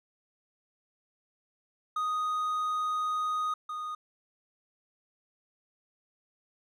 triangle tone pair in turn, 1244.5 / 1235.9 Hz, D#6 / D#6, 0 / -12 cents, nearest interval unison, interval 12 cents, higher first, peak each -26 / -32 dBFS, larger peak first, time 1.96-3.54 / 3.69-3.95 s, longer first, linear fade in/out 5 ms, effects none

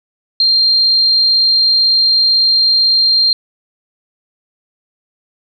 sine tone, 4186 Hz, C8, in tune, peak -8 dBFS, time 0.4-3.33 s, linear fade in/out 2 ms, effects none

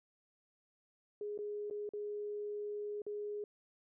sine tone with dropouts, 415.3 Hz, G#4, in tune, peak -38 dBFS, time 1.21-3.44 s, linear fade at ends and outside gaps 2 ms, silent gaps 1.377-1.388 / 1.7-1.709 / 1.891-1.935 / 3.019-3.065 s, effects none

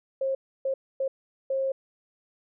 sine tone bursts at uneven times, 536 Hz, C5, 42 cents sharp, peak -24 dBFS, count 4, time 0.21-0.35 / 0.65-0.74 / 1-1.08 / 1.5-1.72 s, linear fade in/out 5 ms, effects none

